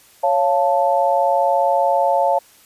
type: chord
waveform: sine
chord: Db augmented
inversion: none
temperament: equal with one note detuned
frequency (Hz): 554.4 / 694.8 / 880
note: Db5 / F5 / A5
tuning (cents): 0 / -9 / 0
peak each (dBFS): -18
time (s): 0.23-2.39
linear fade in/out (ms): 10
effects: white hiss -50 dBFS RMS until 2.65 s + resampled to 32000 Hz